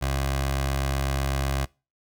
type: tone with notch filter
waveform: 15% pulse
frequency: 68 Hz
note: C#2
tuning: 33 cents flat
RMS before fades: -26 dBFS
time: 0.01-1.66 s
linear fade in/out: 20 ms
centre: 230 Hz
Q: 0.95
effects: noise-tail reverb RT60 0.3 s tail -24 dB re dry